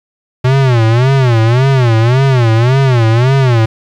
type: tone with vibrato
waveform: square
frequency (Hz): 123.47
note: B2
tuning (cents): 0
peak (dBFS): -7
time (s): 0.44-3.66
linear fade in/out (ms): 10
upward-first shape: sine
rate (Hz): 1.8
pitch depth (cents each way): 180
effects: low-pass 4000 Hz 12 dB/octave + 7-bit